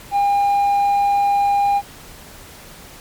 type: tone with hard clipping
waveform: sine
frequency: 806 Hz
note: G5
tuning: 48 cents sharp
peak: -14 dBFS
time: 0.11-1.82 s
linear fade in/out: 50 ms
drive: 2 dB
effects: pink hiss -40 dBFS RMS until 3 s + MP3 96 kbps